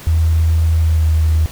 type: tone with pitch glide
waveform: sine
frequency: 81 to 79.1 Hz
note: E2 to D#2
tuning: -30 to +29 cents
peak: -10 dBFS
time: 0.07-1.46 s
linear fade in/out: 0 ms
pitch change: -41 cents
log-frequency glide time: 0.82-1.03 s
effects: pink hiss -35 dBFS RMS until 1.51 s